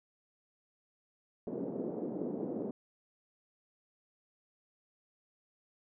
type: band-pass noise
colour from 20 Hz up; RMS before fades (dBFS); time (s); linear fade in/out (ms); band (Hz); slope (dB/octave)
white; -38; 1.47-2.71; 2; 190 to 440; 24
effects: none